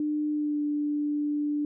sine tone with pitch glide, 300 to 294.7 Hz, D4 to D4, +37 to +6 cents, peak -25 dBFS, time 0-1.65 s, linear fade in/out 2 ms, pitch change -31 cents, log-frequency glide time 0.31-0.61 s, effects none

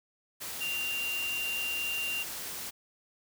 sine tone in noise, 2779 Hz, F7, 9 cents flat, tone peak -31 dBFS, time 0.6-2.24 s, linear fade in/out 20 ms, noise white, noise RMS -39 dBFS, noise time 0.4-2.71 s, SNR +5 dB, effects none

